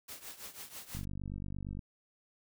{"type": "noise with tremolo", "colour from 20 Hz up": "white", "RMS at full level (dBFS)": -44, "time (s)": [0.08, 1.05], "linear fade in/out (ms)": 10, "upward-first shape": "triangle", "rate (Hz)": 6.1, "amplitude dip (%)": 85}
{"type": "click train", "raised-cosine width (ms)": 5, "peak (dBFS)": -29, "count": 42, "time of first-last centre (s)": [0.95, 1.792], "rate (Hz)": 48.7}
{"effects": []}